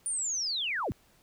sine linear sweep, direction down, 9400 to 31.79 Hz, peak -29 dBFS, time 0.06-0.92 s, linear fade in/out 0 ms, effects pink hiss -64 dBFS RMS until 1.22 s

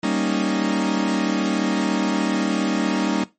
40% pulse chord, Eb dominant seventh, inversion first, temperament equal, 196 / 233.1 / 277.2 / 311.1 Hz, G3 / Bb3 / Db4 / Eb4, 0 / 0 / 0 / 0 cents, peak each -24 dBFS, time 0.03-3.24 s, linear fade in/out 5 ms, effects noise-tail reverb RT60 0.2 s tail -17 dB re dry + MP3 32 kbps

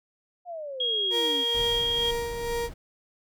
sine exponential sweep, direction down, 726 to 261.4 Hz, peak -33 dBFS, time 0.45-1.45 s, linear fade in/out 50 ms
sine tone with pitch glide, 3277 to 3254 Hz, G#7 to G#7, -24 to -36 cents, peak -24 dBFS, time 0.8-2.11 s, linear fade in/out 5 ms, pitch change -12 cents, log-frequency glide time 1.22-1.53 s
35% pulse tone with tremolo, 470 Hz, A#4, 14 cents sharp, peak -25 dBFS, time 1.1-2.7 s, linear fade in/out 50 ms, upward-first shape sine, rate 2.2 Hz, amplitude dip 45%
brown noise, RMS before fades -38 dBFS, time 1.54-2.74 s, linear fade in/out 10 ms
effects none

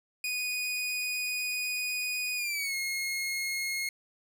sawtooth tone with pitch glide, 2477 to 2156 Hz, D#7 to C#7, -8 to -49 cents, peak -27 dBFS, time 0.24-3.89 s, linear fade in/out 2 ms, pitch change -241 cents, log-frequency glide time 2.36-2.75 s, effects none

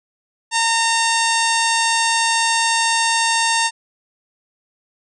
harmonic tone with a mistuned harmonic, 914 Hz, A#5, 34 cents flat, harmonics 1 / 2 / 3 / 4 / 5 / 6 / 7 / 8 / 9 / 10, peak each -19 / -22 / -24 / -25 / -26 / -27 / -27 / -28 / -29 / -29 dBFS, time 0.51-3.71 s, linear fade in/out 50 ms, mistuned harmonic 8, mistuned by +44 cents, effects none

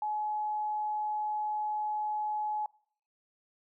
sine tone, 848 Hz, G#5, 36 cents sharp, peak -30 dBFS, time 0.02-2.66 s, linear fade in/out 2 ms, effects noise-tail reverb RT60 0.6 s tail -24 dB re dry

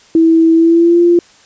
sine tone with pitch glide, 326.7 to 345.7 Hz, E4 to F4, -15 to -18 cents, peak -5 dBFS, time 0.15-1.19 s, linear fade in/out 2 ms, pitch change +97 cents, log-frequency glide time 0.54-1.01 s, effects white hiss -45 dBFS RMS until 1.45 s + resampled to 16000 Hz

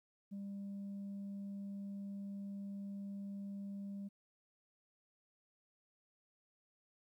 sine tone, 199 Hz, G3, 26 cents sharp, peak -40 dBFS, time 0.31-4.09 s, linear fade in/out 20 ms, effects tanh soft clip ceiling -41 dBFS + 13-bit

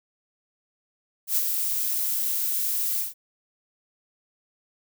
violet noise with ADSR envelope, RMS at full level -21 dBFS, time 1.27-3.14 s, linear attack 98 ms, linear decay 37 ms, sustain -5 dB, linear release 150 ms, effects none

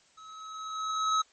square tone with level ramp, 1285 Hz, E6, 45 cents flat, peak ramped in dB -48 to -23 dBFS, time 0.17-1.22 s, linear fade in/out 10 ms, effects white hiss -63 dBFS RMS until 1.32 s + MP3 32 kbps

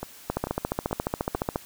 two click trains, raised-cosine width 1 ms, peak -11 / -17 dBFS, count 19 / 4, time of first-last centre 0.3-1.559 / 0.03-1.352 s, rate 14.3 / 2.27 Hz, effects white hiss -48 dBFS RMS until 1.65 s

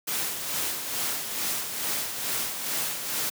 white noise with tremolo, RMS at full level -28 dBFS, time 0.07-3.3 s, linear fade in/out 10 ms, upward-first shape sine, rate 2.3 Hz, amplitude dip 50%, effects high-pass 100 Hz 12 dB/octave

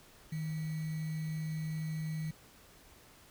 sine tone with sample-and-hold, 157.4 Hz, D#3, 20 cents sharp, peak -34 dBFS, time 0.32-2.31 s, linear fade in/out 5 ms, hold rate 2100 Hz, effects pink hiss -59 dBFS RMS until 3.3 s

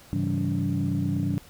sine tone cluster, 101.5 / 137 / 165.1 / 194 / 285.8 Hz, G#2 / C#3 / E3 / G3 / D4, -39 / -20 / +3 / -18 / -47 cents, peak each -29 dBFS, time 0.13-1.38 s, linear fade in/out 0 ms, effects tanh soft clip ceiling -16 dBFS + pink hiss -51 dBFS RMS until 1.49 s

